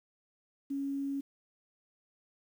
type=tone; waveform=sine; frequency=277.2 Hz; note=C#4; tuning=in tune; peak=-32 dBFS; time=0.7-1.21 s; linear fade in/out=10 ms; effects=10-bit